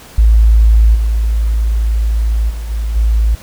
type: tone with level steps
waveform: sine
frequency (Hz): 55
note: A1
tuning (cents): 0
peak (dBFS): -4 / -10 / -19 / -14 / -8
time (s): 0.18-3.35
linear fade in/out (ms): 5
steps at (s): 0.94 / 2.49 / 2.69 / 2.95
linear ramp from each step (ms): 20
effects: pink hiss -37 dBFS RMS until 3.42 s